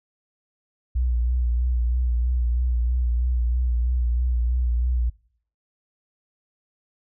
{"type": "tone with vibrato", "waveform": "sine", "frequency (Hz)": 60.6, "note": "B1", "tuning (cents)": -32, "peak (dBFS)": -19, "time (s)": [0.95, 5.1], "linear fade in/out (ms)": 10, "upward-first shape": "sine", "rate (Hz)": 3.1, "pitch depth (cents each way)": 46, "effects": ["noise-tail reverb RT60 0.6 s tail -23 dB re dry"]}